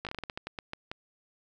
slowing click train, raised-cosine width 0.3 ms, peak -20 dBFS, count 13, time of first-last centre 0.05-0.915 s, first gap 17 ms, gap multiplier 1.24, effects none

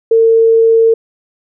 sine tone, 453 Hz, A#4, 50 cents flat, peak -5 dBFS, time 0.11-0.94 s, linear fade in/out 5 ms, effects none

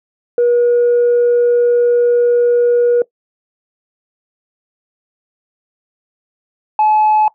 sine tone pair in turn, 480.9 / 856.9 Hz, B4 / A5, -46 / -46 cents, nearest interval minor seventh, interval 1000 cents, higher second, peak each -7 dBFS, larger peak neither, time 0.38-3.02 / 6.79-7.28 s, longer first, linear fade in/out 2 ms, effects noise-tail reverb RT60 0.1 s tail -20 dB re dry + tanh soft clip ceiling -6 dBFS

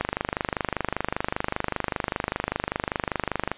click train, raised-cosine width 0.5 ms, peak -9 dBFS, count 89, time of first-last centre 0.01-3.516 s, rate 25.1 Hz, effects white hiss -46 dBFS RMS until 3.57 s + resampled to 8000 Hz

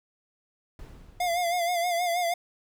brown noise with exponential decay, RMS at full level -41 dBFS, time 0.79-2.22 s, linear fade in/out 1 ms, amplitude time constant 310 ms
square tone with vibrato, 698 Hz, F5, 1 cent flat, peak -25 dBFS, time 1.2-2.34 s, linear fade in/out 5 ms, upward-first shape sine, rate 6.3 Hz, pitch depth 59 cents each way
effects none

